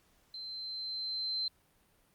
sine tone with level ramp, 4100 Hz, C8, 36 cents flat, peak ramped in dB -41 to -31 dBFS, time 0.34-1.48 s, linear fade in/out 2 ms, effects pink hiss -69 dBFS RMS until 2.14 s + Opus 48 kbps

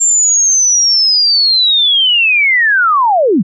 sine linear sweep, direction down, 7400 to 151.1 Hz, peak -7 dBFS, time 0-3.43 s, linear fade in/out 20 ms, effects none

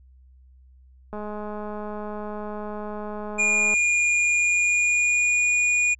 click train, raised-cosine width 1 ms, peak -21 dBFS, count 549, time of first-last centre 1.13-3.74 s, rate 210 Hz
square tone with pitch glide, 2426 to 2447 Hz, D#7 to D#7, -44 to -29 cents, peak -19 dBFS, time 3.38-5.95 s, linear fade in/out 20 ms, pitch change +15 cents, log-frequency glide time 4.33-5.48 s
effects added 64 Hz sine -49 dBFS peak until 5.99 s + resampled to 24000 Hz

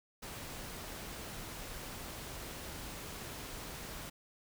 pink noise, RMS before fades -45 dBFS, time 0.22-4.1 s, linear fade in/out 10 ms, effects none

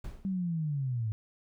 brown noise with exponential decay, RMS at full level -36 dBFS, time 0.04-0.44 s, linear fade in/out 5 ms, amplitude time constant 86 ms
sine linear sweep, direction down, 196 to 104.3 Hz, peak -29 dBFS, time 0.25-1.12 s, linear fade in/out 0 ms
effects none

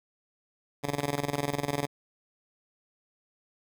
10% pulse tone with tremolo, 143 Hz, D3, 46 cents flat, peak -18 dBFS, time 0.83-1.87 s, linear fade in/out 20 ms, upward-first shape square, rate 20 Hz, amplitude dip 80%, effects none

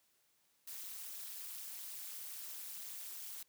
blue noise with amplitude modulation, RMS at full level -43 dBFS, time 0.67-3.43 s, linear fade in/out 5 ms, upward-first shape sine, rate 211 Hz, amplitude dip 95%, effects white hiss -75 dBFS RMS until 3.48 s + high-pass 60 Hz 12 dB/octave

